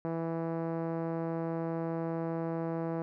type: tone with low-pass filter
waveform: 5% pulse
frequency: 164.81 Hz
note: E3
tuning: in tune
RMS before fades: -34 dBFS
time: 0.05-3.02 s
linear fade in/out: 0 ms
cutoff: 520 Hz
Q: 0.79
effects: none